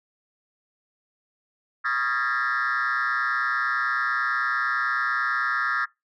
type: tone with frequency modulation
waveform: sine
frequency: 1504 Hz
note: F#6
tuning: 28 cents sharp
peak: -20 dBFS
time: 1.84-5.86 s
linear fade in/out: 20 ms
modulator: 129 Hz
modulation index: 2.5
effects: noise-tail reverb RT60 0.2 s tail -23 dB re dry + tanh soft clip ceiling -20 dBFS